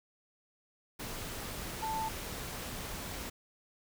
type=tone in noise; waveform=sine; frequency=883 Hz; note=A5; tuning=6 cents sharp; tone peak=-33 dBFS; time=1.82-2.09 s; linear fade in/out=10 ms; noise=pink; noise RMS=-41 dBFS; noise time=0.99-3.3 s; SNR=+5 dB; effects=none